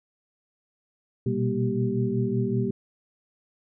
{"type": "tone cluster", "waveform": "sine", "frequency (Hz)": [120.4, 125.7, 195.9, 236.2, 389.9], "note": ["B2", "B2", "G3", "A#3", "G4"], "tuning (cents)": [-44, 31, -1, 23, -9], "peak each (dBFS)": -29, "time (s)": [1.26, 2.71], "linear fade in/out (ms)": 5, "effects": []}